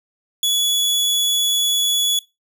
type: tone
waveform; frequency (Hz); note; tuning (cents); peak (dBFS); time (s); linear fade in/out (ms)
sawtooth; 3399; G#7; +39; -13; 0.43-2.19; 2
effects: noise-tail reverb RT60 0.2 s tail -18 dB re dry